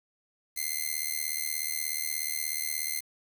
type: tone with amplitude modulation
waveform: 5% pulse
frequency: 2082 Hz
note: C7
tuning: 9 cents flat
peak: -16 dBFS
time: 0.56-3.01 s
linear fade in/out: 20 ms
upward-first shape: sine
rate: 76.7 Hz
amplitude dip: 90%
effects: 8-bit